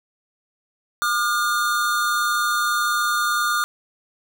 square tone pair together, 1204.3 / 1426 Hz, D6 / F6, +43 / +36 cents, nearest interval minor third, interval 293 cents, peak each -22 / -23 dBFS, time 1.02-3.64 s, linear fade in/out 0 ms, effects none

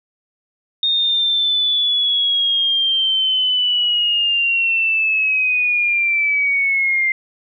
sine linear sweep, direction down, 3689 to 2093 Hz, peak -14 dBFS, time 0.83-7.12 s, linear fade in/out 2 ms, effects none

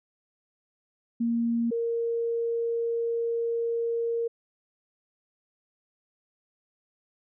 sine tone pair in turn, 233.2 / 464.5 Hz, A#3 / A#4, +1 / -6 cents, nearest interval octave, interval 1193 cents, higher second, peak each -23 / -25 dBFS, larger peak first, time 1.2-1.71 / 1.71-4.28 s, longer second, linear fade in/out 10 ms, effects none

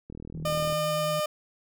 click train, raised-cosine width 3 ms, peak -28 dBFS, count 26, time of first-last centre 0.1-0.725 s, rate 40 Hz
sine tone with vibrato, 158.3 Hz, D#3, 30 cents sharp, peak -33 dBFS, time 0.34-1.2 s, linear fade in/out 5 ms, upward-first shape sine, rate 9.6 Hz, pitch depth 29 cents each way
30% pulse tone, 605 Hz, D#5, 49 cents flat, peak -23 dBFS, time 0.45-1.26 s, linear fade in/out 5 ms
effects none

